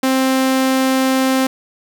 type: tone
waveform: sawtooth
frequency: 263 Hz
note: C4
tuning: 9 cents sharp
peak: -9 dBFS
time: 0.03-1.47 s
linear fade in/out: 5 ms
effects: none